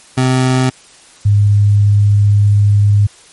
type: tone pair in turn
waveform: 25% pulse / sine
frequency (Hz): 129.1 / 102.47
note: C3 / G#2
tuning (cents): -23 / -23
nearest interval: major third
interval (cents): 400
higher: first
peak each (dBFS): -6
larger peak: neither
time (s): 0.17-0.7 / 1.25-3.07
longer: second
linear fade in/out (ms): 10
effects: white hiss -42 dBFS RMS until 3.32 s + MP3 48 kbps